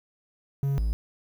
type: tone pair in turn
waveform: triangle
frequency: 138.59 / 55 Hz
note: C#3 / A1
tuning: 0 / 0 cents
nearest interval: octave + major third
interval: 1600 cents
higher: first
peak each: -21 dBFS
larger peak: neither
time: 0.63-0.78 / 0.78-0.93 s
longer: neither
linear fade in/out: 0 ms
effects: 9-bit